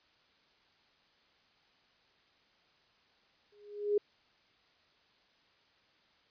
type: tone with exponential growth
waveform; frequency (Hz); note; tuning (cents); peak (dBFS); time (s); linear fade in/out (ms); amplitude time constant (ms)
sine; 413; G#4; -10; -23; 3.52-3.98; 5; 99
effects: white hiss -68 dBFS RMS until 6.3 s + resampled to 11025 Hz